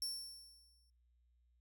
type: tone with exponential decay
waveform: sawtooth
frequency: 5440 Hz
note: F8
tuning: 46 cents flat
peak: -34 dBFS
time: 0.02-0.9 s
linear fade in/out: 1 ms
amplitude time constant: 190 ms
effects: noise-tail reverb RT60 0.6 s tail -26 dB re dry + added 60 Hz sine -70 dBFS peak until 1.6 s